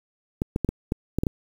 clicks, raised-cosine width 3 ms, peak -10 dBFS, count 8, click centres 0.419 / 0.561 / 0.647 / 0.69 / 0.921 / 1.186 / 1.235 / 1.268 s, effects 7-bit

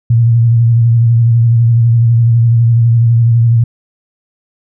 sine tone with vibrato, 116.54 Hz, A#2, in tune, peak -5 dBFS, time 0.1-3.64 s, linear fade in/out 5 ms, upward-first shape sine, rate 12 Hz, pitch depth 40 cents each way, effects none

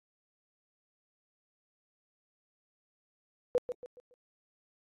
sine tone with echo, 493.9 Hz, B4, in tune, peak -23 dBFS, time 3.55-3.58 s, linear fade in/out 0 ms, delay 140 ms, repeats 4, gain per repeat -9 dB, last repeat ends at 4.14 s, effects AAC 32 kbps

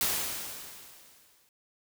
white noise with exponential decay, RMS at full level -27 dBFS, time 0.01-1.49 s, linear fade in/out 1 ms, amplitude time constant 320 ms, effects none

